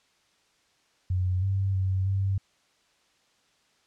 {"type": "tone with pitch steps", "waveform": "sine", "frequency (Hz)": [91.7, 97.1, 94.7, 97.2], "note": ["F#2", "G2", "F#2", "G2"], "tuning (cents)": [-15, -16, 41, -14], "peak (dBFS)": -23, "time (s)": [1.1, 2.38], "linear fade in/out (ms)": 5, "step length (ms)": 320, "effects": ["white hiss -66 dBFS RMS until 3.86 s", "low-pass 6000 Hz 12 dB/octave"]}